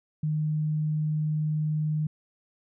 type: tone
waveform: sine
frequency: 153.4 Hz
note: D#3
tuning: 24 cents flat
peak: -24 dBFS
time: 0.23-2.07 s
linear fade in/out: 5 ms
effects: none